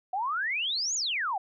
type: exponential two-way sweep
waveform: sine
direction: up then down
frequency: 720 to 7080 to 720 Hz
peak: -27 dBFS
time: 0.13-1.38 s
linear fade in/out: 5 ms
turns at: 0.95 s
effects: none